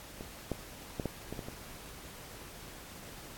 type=clicks; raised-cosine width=2 ms; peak=-27 / -19 / -20 / -19 / -24 / -25 / -28 dBFS; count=7; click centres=0.209 / 0.517 / 0.998 / 1.057 / 1.326 / 1.392 / 1.485 s; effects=pink hiss -49 dBFS RMS until 3.37 s + AAC 64 kbps